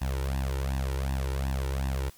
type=tone with flanger; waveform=sawtooth; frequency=66.9 Hz; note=C2; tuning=39 cents sharp; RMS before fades=-29 dBFS; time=0.01-2.1 s; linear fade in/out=10 ms; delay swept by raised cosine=1.1 to 2.2 ms; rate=2.7 Hz; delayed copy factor=+1; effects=white hiss -56 dBFS RMS until 2.17 s + MP3 96 kbps